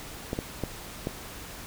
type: clicks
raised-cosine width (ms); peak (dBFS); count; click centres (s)
2; -15; 4; 0.331 / 0.389 / 0.637 / 1.071
effects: pink hiss -42 dBFS RMS until 1.66 s